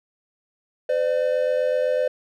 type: tone pair together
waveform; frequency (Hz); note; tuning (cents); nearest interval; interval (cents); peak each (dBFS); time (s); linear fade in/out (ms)
triangle; 510 / 597.9; C5 / D5; -44 / +31; minor third; 275; -19 / -21; 0.89-2.08; 5
effects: none